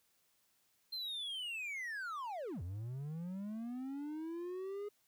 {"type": "linear two-way sweep", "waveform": "triangle", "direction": "down then up", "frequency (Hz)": [4186, 82.41, 417.1], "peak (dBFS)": -38, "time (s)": [0.92, 4.89], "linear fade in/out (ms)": 10, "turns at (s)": 2.62, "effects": ["white hiss -75 dBFS RMS until 5.07 s"]}